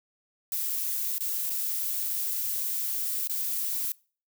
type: noise with dropouts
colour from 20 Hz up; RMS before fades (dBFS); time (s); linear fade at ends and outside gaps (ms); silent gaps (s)
violet; -30; 0.52-3.92; 1; 1.182-1.206 / 1.497-1.502 / 3.274-3.296
effects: noise-tail reverb RT60 0.4 s tail -24 dB re dry